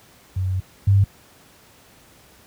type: tone pair in turn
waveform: sine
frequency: 93.5 / 98.83 Hz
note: F#2 / G2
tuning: +19 / +15 cents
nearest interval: minor second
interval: 96 cents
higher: second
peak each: -19 / -11 dBFS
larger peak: second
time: 0.36-0.6 / 0.87-1.04 s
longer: first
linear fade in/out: 5 ms
effects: pink hiss -51 dBFS RMS until 2.46 s + high-pass 60 Hz 12 dB/octave